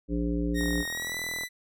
harmonic tone, 58.27 Hz, A#1, in tune, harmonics 1 / 3 / 5 / 7 / 9, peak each -30 / -32 / -29 / -37 / -40 dBFS, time 0.08-0.85 s, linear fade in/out 50 ms
sawtooth tone with pitch glide, 1864.7 to 1987 Hz, A#6 to B6, 0 to +10 cents, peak -28 dBFS, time 0.54-1.49 s, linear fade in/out 50 ms, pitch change +110 cents, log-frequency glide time 0.88-1.17 s
click train, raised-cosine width 1 ms, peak -28 dBFS, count 35, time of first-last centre 0.61-1.435 s, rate 41.2 Hz
effects none

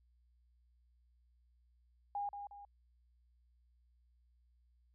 sine tone with echo, 812 Hz, G#5, 39 cents flat, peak -36 dBFS, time 2.15-2.29 s, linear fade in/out 2 ms, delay 180 ms, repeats 2, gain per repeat -7 dB, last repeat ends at 2.65 s, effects added 60 Hz sine -68 dBFS peak until 4.94 s

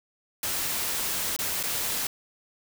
white noise with dropouts, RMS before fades -29 dBFS, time 0.43-2.07 s, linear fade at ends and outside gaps 2 ms, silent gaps 1.364-1.389 / 1.629-1.636 s, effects none

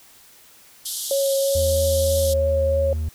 white band-pass noise, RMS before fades -29 dBFS, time 0.85-2.34 s, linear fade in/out 10 ms, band 3100 to 13000 Hz, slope 96 dB/octave
sine tone with vibrato, 548 Hz, C#5, 20 cents flat, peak -18 dBFS, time 1.11-2.93 s, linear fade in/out 2 ms, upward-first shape triangle, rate 3.1 Hz, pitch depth 13 cents each way
triangle tone with pitch glide, 81 to 77.93 Hz, E2 to D#2, -30 to +3 cents, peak -20 dBFS, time 1.55-3.09 s, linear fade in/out 5 ms, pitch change -67 cents, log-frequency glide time 2.22-2.34 s
effects white hiss -50 dBFS RMS until 3.14 s

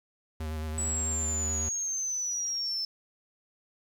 square tone with vibrato, 78.1 Hz, D#2, 7 cents sharp, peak -33 dBFS, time 0.4-1.69 s, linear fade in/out 5 ms, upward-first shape square, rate 9.1 Hz, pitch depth 23 cents each way
sine exponential sweep, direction down, 7920 to 5274 Hz, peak -29 dBFS, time 0.78-2.85 s, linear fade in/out 2 ms
effects 9-bit

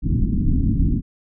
pink low-pass noise, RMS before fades -18 dBFS, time 0.02-1.02 s, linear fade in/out 50 ms, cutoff 290 Hz, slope 48 dB/octave, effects none

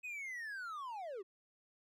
triangle linear sweep, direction down, 2551 to 354.2 Hz, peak -40 dBFS, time 0.03-1.23 s, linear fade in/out 20 ms, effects none

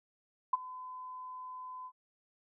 sine tone with ADSR envelope, 1015 Hz, B5, 47 cents sharp, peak -22 dBFS, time 0.53-1.92 s, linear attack 6 ms, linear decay 23 ms, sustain -20 dB, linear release 61 ms, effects none

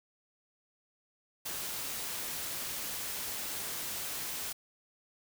white noise, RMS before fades -38 dBFS, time 1.45-4.53 s, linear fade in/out 10 ms, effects none

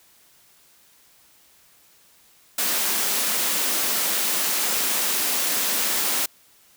white high-pass noise, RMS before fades -23 dBFS, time 2.58-6.26 s, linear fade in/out 5 ms, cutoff 180 Hz, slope 96 dB/octave, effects white hiss -56 dBFS RMS until 6.76 s

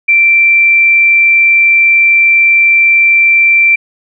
sine tone, 2349 Hz, D7, in tune, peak -4 dBFS, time 0.08-3.76 s, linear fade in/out 10 ms, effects none

